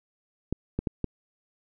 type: clicks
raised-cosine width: 3 ms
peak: -14 dBFS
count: 4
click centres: 0.526 / 0.79 / 0.872 / 1.043 s
effects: none